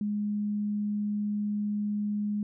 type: tone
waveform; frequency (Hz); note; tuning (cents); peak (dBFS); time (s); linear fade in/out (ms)
sine; 207.7; G#3; 0; -27; 0.01-2.43; 2
effects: none